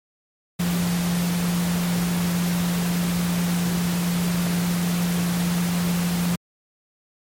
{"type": "tone in noise", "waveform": "sine", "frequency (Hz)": 174.61, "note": "F3", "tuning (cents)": 0, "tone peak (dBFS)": -20, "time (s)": [0.59, 6.36], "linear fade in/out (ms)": 10, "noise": "pink", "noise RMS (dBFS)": -29, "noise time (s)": [0.59, 6.36], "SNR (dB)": 6, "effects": ["high-pass 80 Hz 12 dB/octave", "MP3 64 kbps"]}